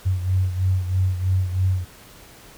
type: beating tone pair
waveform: sine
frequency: 92.5 / 95.6 Hz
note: F#2 / G2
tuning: 0 / -43 cents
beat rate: 3.1 Hz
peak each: -19 / -25 dBFS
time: 0.05-1.85 s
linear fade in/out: 20 ms
effects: pink hiss -46 dBFS RMS until 2.57 s